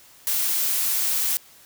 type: noise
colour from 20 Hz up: blue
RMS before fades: -23 dBFS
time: 0.27-1.37 s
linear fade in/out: 0 ms
effects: white hiss -51 dBFS RMS until 1.65 s